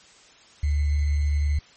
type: tone with sample-and-hold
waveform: sine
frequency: 73 Hz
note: D2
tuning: 10 cents flat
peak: -19 dBFS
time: 0.63-1.59 s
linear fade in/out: 5 ms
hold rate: 2100 Hz
effects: white hiss -52 dBFS RMS until 1.76 s + MP3 32 kbps